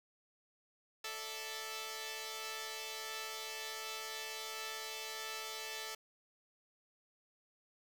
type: chord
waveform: 5% pulse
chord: A suspended fourth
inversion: none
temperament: equal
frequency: 440 / 587.3 / 659.3 Hz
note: A4 / D5 / E5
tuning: 0 / 0 / 0 cents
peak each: -32 / -38 / -37 dBFS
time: 1.04-5.95 s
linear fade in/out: 5 ms
effects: 10-bit